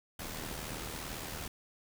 pink noise with amplitude modulation, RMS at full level -39 dBFS, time 0.19-1.48 s, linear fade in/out 5 ms, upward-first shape sine, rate 77.9 Hz, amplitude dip 50%, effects none

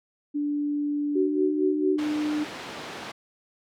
sine tone with pitch glide, 292.1 to 301 Hz, D4 to D4, -9 to +43 cents, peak -24 dBFS, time 0.34-2.45 s, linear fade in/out 20 ms, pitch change +52 cents, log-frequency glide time 1.15-1.46 s
sine tone with tremolo, 375.6 Hz, F#4, 26 cents sharp, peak -20 dBFS, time 1.15-1.97 s, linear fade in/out 10 ms, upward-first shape sine, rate 4.4 Hz, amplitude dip 80%
pink band-pass noise, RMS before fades -38 dBFS, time 1.98-3.12 s, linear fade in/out 10 ms, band 240 to 4100 Hz, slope 12 dB/octave
effects none

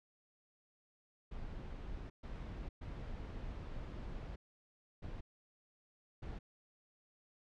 brown noise bursts at uneven times, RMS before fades -45 dBFS, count 5, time 1.31-2.1 / 2.23-2.69 / 2.81-4.36 / 5.02-5.21 / 6.22-6.39 s, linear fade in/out 10 ms, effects low-pass 4000 Hz 12 dB/octave

